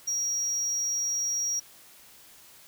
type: tone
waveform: triangle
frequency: 5680 Hz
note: F8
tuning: 28 cents sharp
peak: -25 dBFS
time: 0.07-1.6 s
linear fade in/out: 10 ms
effects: white hiss -53 dBFS RMS until 2.67 s